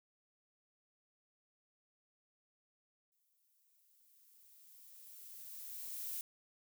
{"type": "noise with exponential growth", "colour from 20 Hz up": "violet", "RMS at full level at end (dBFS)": -41, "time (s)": [3.12, 6.21], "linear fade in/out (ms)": 1, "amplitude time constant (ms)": 670, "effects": []}